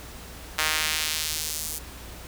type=tone with high-pass filter sweep; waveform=sawtooth; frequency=155.56 Hz; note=D#3; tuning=in tune; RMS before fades=-28 dBFS; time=0.58-1.79 s; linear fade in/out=10 ms; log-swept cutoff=1500 to 8800 Hz; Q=0.85; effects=added 60 Hz sine -43 dBFS peak until 2.27 s + pink hiss -43 dBFS RMS until 2.27 s